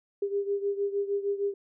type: beating tone pair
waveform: sine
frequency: 400 / 406.5 Hz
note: G4 / G#4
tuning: +35 / -37 cents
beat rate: 6.5 Hz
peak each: -28 / -32 dBFS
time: 0.22-1.54 s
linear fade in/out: 5 ms
effects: none